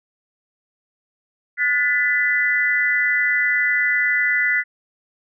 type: tone cluster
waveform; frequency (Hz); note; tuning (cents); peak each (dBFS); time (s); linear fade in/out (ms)
sine; 1450 / 1750 / 1998; F#6 / A6 / B6; -35 / -10 / +20; -23 / -22 / -18; 1.57-4.64; 50
effects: none